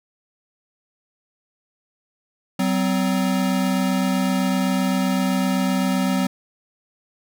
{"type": "tone pair together", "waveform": "square", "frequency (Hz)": [189, 256.8], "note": ["F#3", "C4"], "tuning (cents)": [37, -32], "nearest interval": "perfect fourth", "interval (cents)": 531, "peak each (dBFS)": [-21, -23], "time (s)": [2.59, 6.27], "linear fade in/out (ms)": 5, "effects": []}